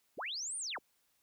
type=linear two-way sweep; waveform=sine; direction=up then down; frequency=96.5 to 9397 to 96.5 Hz; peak=-37 dBFS; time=0.17-0.79 s; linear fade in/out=20 ms; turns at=0.57 s; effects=white hiss -75 dBFS RMS until 1.22 s